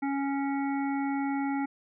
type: harmonic tone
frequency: 277.2 Hz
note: C#4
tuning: in tune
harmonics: 1 / 3 / 5 / 7 / 8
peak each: -28 / -34 / -42 / -44 / -44 dBFS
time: 0.02-1.66 s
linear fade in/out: 10 ms
effects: none